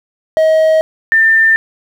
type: tone pair in turn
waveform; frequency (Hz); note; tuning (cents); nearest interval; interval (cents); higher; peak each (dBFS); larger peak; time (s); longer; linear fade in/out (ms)
triangle / sine; 634 / 1793.2; D#5 / A6; +32 / +32; octave + tritone; 1800; second; -5 / -6; first; 0.37-0.81 / 1.12-1.56; neither; 0
effects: 7-bit